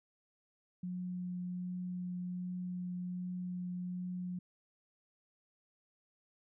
sine tone with vibrato, 180 Hz, F#3, 47 cents flat, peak -37 dBFS, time 0.83-4.39 s, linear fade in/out 5 ms, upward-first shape triangle, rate 1.3 Hz, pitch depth 9 cents each way, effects none

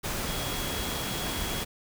sine tone in noise, 3322 Hz, G#7, in tune, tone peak -39 dBFS, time 0.26-1.64 s, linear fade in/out 20 ms, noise pink, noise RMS -32 dBFS, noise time 0.03-1.65 s, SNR -10 dB, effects none

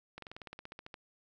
slowing click train, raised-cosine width 0.3 ms, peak -29 dBFS, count 14, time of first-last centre 0.18-0.942 s, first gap 43 ms, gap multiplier 1.05, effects none

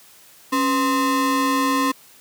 square ring-modulated tone, 385.9 Hz, G4, 27 cents flat, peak -15 dBFS, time 0.52-1.92 s, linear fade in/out 10 ms, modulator 660 Hz, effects white hiss -49 dBFS RMS until 2.2 s + high-pass 80 Hz 12 dB/octave

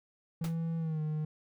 triangle tone with pitch glide, 164.81 to 153.77 Hz, E3 to D#3, 0 to -20 cents, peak -29 dBFS, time 0.41-1.25 s, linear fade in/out 5 ms, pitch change -120 cents, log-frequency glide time 0.78-1.01 s
pink noise with exponential decay, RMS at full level -39 dBFS, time 0.44-0.57 s, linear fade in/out 2 ms, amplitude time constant 27 ms
effects none

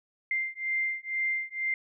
sine beating tone pair, 2093 / 2095.1 Hz, C7 / C7, 0 / +2 cents, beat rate 2.1 Hz, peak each -31 dBFS, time 0.31-1.74 s, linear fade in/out 2 ms, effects none

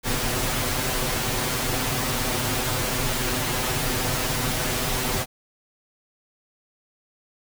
pink noise with comb filter, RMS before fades -25 dBFS, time 0.03-5.26 s, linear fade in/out 50 ms, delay 7.9 ms, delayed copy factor +0.9, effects none

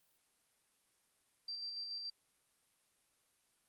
sine tone with tremolo, 4699 Hz, D8, in tune, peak -40 dBFS, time 1.48-2.1 s, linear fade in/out 5 ms, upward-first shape square, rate 7 Hz, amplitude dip 30%, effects white hiss -75 dBFS RMS until 3.68 s + Opus 32 kbps

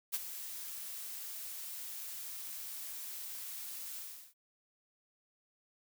blue noise with ADSR envelope, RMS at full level -33 dBFS, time 0.12-4.34 s, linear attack 25 ms, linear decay 34 ms, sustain -11 dB, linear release 360 ms, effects none

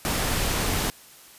pink noise, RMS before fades -25 dBFS, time 0.05-0.9 s, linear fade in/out 0 ms, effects white hiss -49 dBFS RMS until 1.38 s + resampled to 32000 Hz

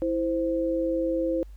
sine tone pair together, 329.1 / 521 Hz, E4 / C5, -3 / -7 cents, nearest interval minor sixth, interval 796 cents, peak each -26 dBFS, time 0.02-1.43 s, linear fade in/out 0 ms, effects added 50 Hz sine -41 dBFS peak until 1.56 s + pink hiss -65 dBFS RMS until 1.56 s

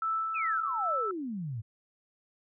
sine tone with tremolo, 1318.5 Hz, E6, in tune, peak -27 dBFS, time 0.02-1.11 s, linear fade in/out 2 ms, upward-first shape sine, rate 2.5 Hz, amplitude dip 35%
sine exponential sweep, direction down, 2675 to 103.2 Hz, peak -33 dBFS, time 0.34-1.62 s, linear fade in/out 20 ms
effects none

